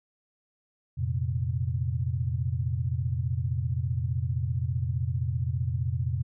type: chord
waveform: sine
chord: F suspended fourth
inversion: none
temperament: equal with one note detuned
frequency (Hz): 87.31 / 115.54 / 130.81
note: F2 / Bb2 / C3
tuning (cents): 0 / -15 / 0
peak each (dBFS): -30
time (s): 0.97-6.23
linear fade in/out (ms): 20
effects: none